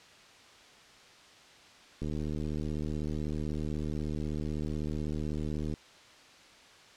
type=click train; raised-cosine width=3 ms; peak=-23 dBFS; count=284; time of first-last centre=2.02-5.739 s; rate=76.1 Hz; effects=white hiss -55 dBFS RMS until 6.96 s + low-pass 5000 Hz 12 dB/octave